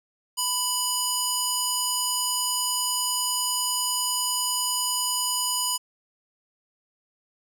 square tone with band-pass filter, 990 Hz, B5, 4 cents sharp, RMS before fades -26 dBFS, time 0.37-5.78 s, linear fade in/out 20 ms, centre 8800 Hz, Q 1.1, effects none

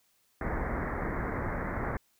pink low-pass noise, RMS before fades -33 dBFS, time 0.41-1.97 s, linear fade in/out 2 ms, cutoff 2100 Hz, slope 96 dB/octave, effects white hiss -70 dBFS RMS until 2.19 s

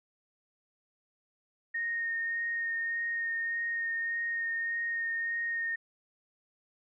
sine tone with vibrato, 1849 Hz, A#6, 15 cents flat, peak -30 dBFS, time 1.74-5.76 s, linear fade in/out 10 ms, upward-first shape sine, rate 1.7 Hz, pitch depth 11 cents each way, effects none

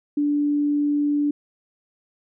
sine tone, 291.7 Hz, D4, 12 cents flat, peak -18 dBFS, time 0.17-1.31 s, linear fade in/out 5 ms, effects none

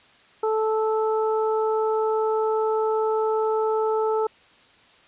harmonic tone, 437.5 Hz, A4, 10 cents flat, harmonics 1 / 2 / 3, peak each -21 / -27 / -31 dBFS, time 0.43-4.27 s, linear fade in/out 5 ms, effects white hiss -54 dBFS RMS until 5.07 s + resampled to 8000 Hz

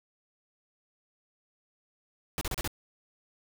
pink noise bursts, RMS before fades -32 dBFS, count 5, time 2.38-2.676 s, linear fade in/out 0 ms, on 32 ms, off 34 ms, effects none

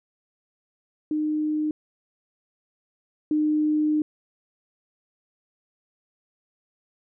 sine tone pair in turn, 305.4 / 304.3 Hz, D#4 / D#4, -32 / -38 cents, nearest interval unison, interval 6 cents, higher first, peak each -22 / -19 dBFS, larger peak second, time 1.11-1.71 / 3.31-4.02 s, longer second, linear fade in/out 2 ms, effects none

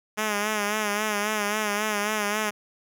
5% pulse tone with vibrato, 210 Hz, G#3, 19 cents sharp, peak -13 dBFS, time 0.17-2.51 s, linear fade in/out 20 ms, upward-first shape sine, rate 3.7 Hz, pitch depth 56 cents each way, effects none

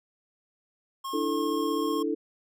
square tone, 1078 Hz, C#6, 49 cents flat, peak -33 dBFS, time 1.04-2.03 s, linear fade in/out 10 ms
sine chord, D suspended second, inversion none, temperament equal, 293.7 / 329.6 / 440 Hz, D4 / E4 / A4, 0 / 0 / 0 cents, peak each -30 dBFS, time 1.13-2.15 s, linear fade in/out 10 ms
effects none

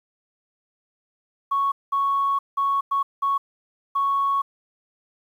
sine tone bursts at uneven times, 1108.7 Hz, C#6, in tune, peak -18 dBFS, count 6, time 1.51-1.72 / 1.92-2.39 / 2.57-2.81 / 2.91-3.03 / 3.22-3.38 / 3.95-4.42 s, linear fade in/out 10 ms, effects tanh soft clip ceiling -14 dBFS + 9-bit

